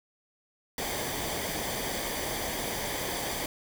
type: noise with comb filter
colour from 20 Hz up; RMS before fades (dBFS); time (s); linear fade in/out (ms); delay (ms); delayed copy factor
pink; -33; 0.78-3.46; 2; 0.74; -0.6
effects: none